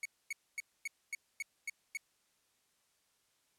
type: tone bursts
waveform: 45% pulse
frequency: 2221 Hz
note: C#7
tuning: 3 cents sharp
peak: -36 dBFS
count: 8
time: 0.03-1.972 s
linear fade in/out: 2 ms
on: 24 ms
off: 250 ms
effects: white hiss -75 dBFS RMS until 3.58 s + low-pass 11000 Hz 12 dB/octave